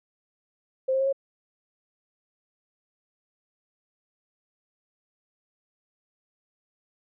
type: tone with pitch steps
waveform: sine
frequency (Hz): 524 / 531.6 / 539.4 / 547.2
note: C5 / C5 / C#5 / C#5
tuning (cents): +2 / +27 / -47 / -23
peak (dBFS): -21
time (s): 0.88-1.128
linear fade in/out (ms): 10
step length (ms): 62
effects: none